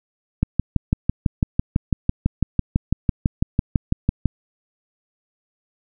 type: click train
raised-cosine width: 5 ms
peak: -4 dBFS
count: 24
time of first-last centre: 0.43-4.257 s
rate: 6.01 Hz
effects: none